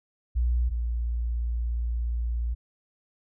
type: tone pair in turn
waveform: sine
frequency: 60.1 / 58.52 Hz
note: B1 / A#1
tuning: -46 / +7 cents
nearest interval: unison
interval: 47 cents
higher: first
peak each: -21 / -25 dBFS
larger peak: first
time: 0.35-0.7 / 0.7-2.55 s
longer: second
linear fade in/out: 20 ms
effects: none